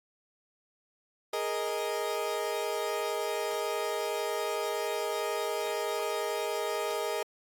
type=chord; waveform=30% pulse; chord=Ab suspended second; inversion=none; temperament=equal; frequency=415.3 / 466.2 / 622.3 Hz; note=Ab4 / Bb4 / Eb5; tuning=0 / 0 / 0 cents; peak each=-32 dBFS; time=1.33-7.23 s; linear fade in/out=5 ms; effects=AAC 64 kbps